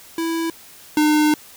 square tone pair in turn, 329.6 / 302.8 Hz, E4 / D#4, 0 / -47 cents, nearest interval minor second, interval 147 cents, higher first, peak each -21 / -14 dBFS, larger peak second, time 0.18-0.5 / 0.97-1.34 s, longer second, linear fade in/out 2 ms, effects white hiss -44 dBFS RMS until 1.56 s

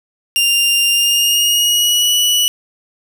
sawtooth tone with pitch glide, 2794 to 2946 Hz, F7 to F#7, 0 to -8 cents, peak -8 dBFS, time 0.36-2.48 s, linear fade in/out 0 ms, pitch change +92 cents, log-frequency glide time 0.92-2.14 s, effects none

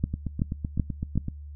two click trains, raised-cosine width 5 ms, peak -17 / -11 dBFS, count 10 / 4, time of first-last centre 0.14-1.284 / 0.04-1.176 s, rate 7.87 / 2.64 Hz, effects noise-tail reverb RT60 0.2 s tail -24 dB re dry + added 73 Hz sine -38 dBFS peak until 1.55 s

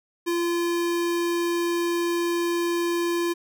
square tone, 343.5 Hz, F4, 29 cents flat, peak -23 dBFS, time 0.26-3.34 s, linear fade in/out 20 ms, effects none

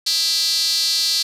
square tone with high-pass filter, 180.9 Hz, F#3, 39 cents flat, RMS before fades -19 dBFS, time 0.06-1.23 s, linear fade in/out 10 ms, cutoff 4400 Hz, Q 6.1, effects resampled to 32000 Hz + 7-bit

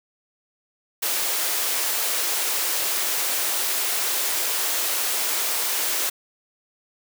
white high-pass noise, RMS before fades -24 dBFS, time 1.02-6.1 s, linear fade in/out 10 ms, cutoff 340 Hz, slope 24 dB/octave, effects none

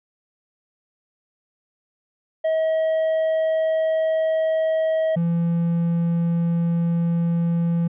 triangle tone pair in turn, 639 / 169.25 Hz, D#5 / E3, +46 / +46 cents, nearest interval octave + major seventh, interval 2300 cents, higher first, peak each -16 dBFS, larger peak neither, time 2.44-5.16 / 5.16-7.88 s, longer neither, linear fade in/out 10 ms, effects resampled to 8000 Hz

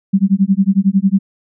sine tone with tremolo, 194.6 Hz, G3, 12 cents flat, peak -6 dBFS, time 0.13-1.19 s, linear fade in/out 10 ms, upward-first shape sine, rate 11 Hz, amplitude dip 100%, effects none

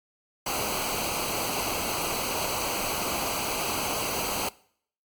pink noise with comb filter, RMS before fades -29 dBFS, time 0.46-4.49 s, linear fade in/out 5 ms, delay 0.56 ms, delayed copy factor -0.75, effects noise-tail reverb RT60 0.6 s tail -22 dB re dry + MP3 96 kbps

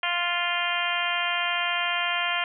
harmonic tone, 349.2 Hz, F4, in tune, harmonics 2 / 3 / 4 / 5 / 6 / 7 / 8 / 9, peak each -32 / -32 / -32 / -32 / -32 / -32 / -32 / -32 dBFS, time 0.03-2.44 s, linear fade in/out 2 ms, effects none

